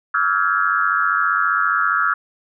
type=tone cluster; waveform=sine; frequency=1146 / 1307 / 1402 / 1578 / 1669 Hz; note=D6 / E6 / F6 / G6 / G#6; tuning=-43 / -15 / +6 / +11 / +8 cents; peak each=-24 / -20 / -19 / -27 / -24 dBFS; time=0.14-2.14 s; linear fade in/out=5 ms; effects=none